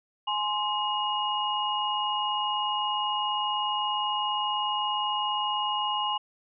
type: tone cluster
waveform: sine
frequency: 839 / 1044 / 2876 Hz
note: G#5 / C6 / F#7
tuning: +17 / -4 / -50 cents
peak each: -30 dBFS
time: 0.27-6.18 s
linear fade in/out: 10 ms
effects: none